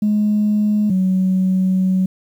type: tone pair in turn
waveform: sine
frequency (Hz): 210 / 187.09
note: G#3 / F#3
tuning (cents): +19 / +19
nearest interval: major second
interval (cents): 200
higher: first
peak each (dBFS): -12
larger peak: neither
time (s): 0.02-0.9 / 0.9-2.06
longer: second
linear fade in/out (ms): 5
effects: tanh soft clip ceiling -9 dBFS + 8-bit